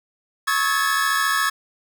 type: tone cluster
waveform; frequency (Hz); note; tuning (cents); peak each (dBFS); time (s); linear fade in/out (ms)
45% pulse; 1104 / 1288 / 1667 / 1741; C#6 / E6 / G#6 / A6; -7 / -41 / +6 / -19; -24; 0.47-1.5; 10
effects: none